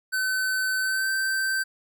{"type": "tone with pitch glide", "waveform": "square", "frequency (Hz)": [1522, 1553.1], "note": ["F#6", "G6"], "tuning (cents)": [48, -17], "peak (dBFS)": -24, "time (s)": [0.12, 1.64], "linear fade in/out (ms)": 20, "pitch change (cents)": 35, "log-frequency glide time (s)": [0.81, 1.1], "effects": []}